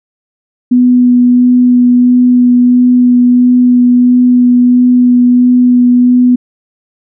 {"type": "tone with vibrato", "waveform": "sine", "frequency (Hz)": 246.9, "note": "B3", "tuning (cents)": 0, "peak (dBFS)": -3, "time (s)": [0.71, 6.36], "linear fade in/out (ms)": 10, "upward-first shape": "sine", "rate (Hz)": 1.5, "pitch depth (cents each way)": 10, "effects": []}